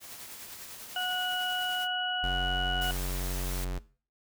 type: noise with tremolo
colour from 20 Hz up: white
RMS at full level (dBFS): -43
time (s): 0-1.88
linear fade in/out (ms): 50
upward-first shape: triangle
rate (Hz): 10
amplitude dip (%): 40
type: harmonic tone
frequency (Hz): 732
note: F#5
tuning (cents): -19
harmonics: 1 / 2 / 4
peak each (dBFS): -34 / -34 / -33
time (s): 0.96-2.91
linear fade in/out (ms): 2
type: tone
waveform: square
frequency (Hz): 45.59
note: F#1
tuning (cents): -25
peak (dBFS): -31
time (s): 2.23-3.79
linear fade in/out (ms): 10
type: high-pass noise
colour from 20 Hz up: white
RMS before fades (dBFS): -40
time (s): 2.81-3.65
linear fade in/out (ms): 10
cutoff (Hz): 630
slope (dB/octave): 12
effects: noise-tail reverb RT60 0.4 s tail -18 dB re dry